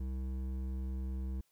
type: tone with hard clipping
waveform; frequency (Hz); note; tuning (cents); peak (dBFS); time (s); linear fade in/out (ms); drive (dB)
triangle; 65; C2; -11; -37; 0-1.41; 5; 14
effects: white hiss -75 dBFS RMS until 1.51 s